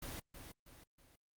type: noise with echo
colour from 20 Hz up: pink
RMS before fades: -45 dBFS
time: 0.02-0.2 s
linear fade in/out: 5 ms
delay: 320 ms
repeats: 3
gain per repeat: -7 dB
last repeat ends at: 1.16 s
effects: Opus 24 kbps